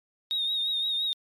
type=tone with vibrato; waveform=sine; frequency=3729 Hz; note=A#7; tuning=in tune; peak=-24 dBFS; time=0.31-1.13 s; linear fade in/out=0 ms; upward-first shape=triangle; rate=5.8 Hz; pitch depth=55 cents each way; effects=tanh soft clip ceiling -21 dBFS + MP3 96 kbps